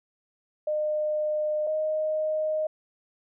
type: tone pair in turn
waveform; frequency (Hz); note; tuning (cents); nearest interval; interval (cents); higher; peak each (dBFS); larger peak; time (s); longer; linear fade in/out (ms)
sine; 608 / 620.4; D#5 / D#5; -40 / -5; unison; 35; second; -24; neither; 0.67-1.67 / 1.67-2.67; neither; 5
effects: none